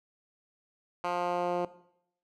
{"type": "tone with band-pass filter sweep", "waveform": "10% pulse", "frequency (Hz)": 176.5, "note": "F3", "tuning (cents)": 19, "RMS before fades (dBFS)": -31, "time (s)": [1.04, 1.65], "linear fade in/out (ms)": 2, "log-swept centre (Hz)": [1100, 450], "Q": 0.93, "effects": ["noise-tail reverb RT60 0.7 s tail -17 dB re dry"]}